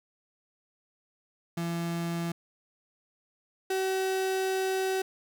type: tone pair in turn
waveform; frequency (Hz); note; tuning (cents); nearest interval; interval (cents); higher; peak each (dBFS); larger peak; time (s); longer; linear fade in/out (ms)
35% pulse; 169.2 / 379.8; E3 / F#4; +45 / +45; octave + major second; 1400; second; -28 / -25; second; 1.57-2.32 / 3.7-5.02; second; 5
effects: none